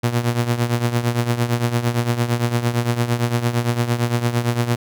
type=tone with tremolo; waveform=sawtooth; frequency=119.4 Hz; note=A#2; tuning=42 cents sharp; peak=-10 dBFS; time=0.03-4.76 s; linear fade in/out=10 ms; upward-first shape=triangle; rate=8.8 Hz; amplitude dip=80%; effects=none